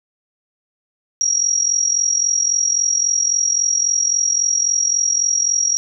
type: tone with amplitude modulation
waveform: sine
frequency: 5670 Hz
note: F8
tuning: 25 cents sharp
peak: -11 dBFS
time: 1.21-5.77 s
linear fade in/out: 0 ms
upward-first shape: sine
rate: 43.7 Hz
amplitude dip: 75%
effects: none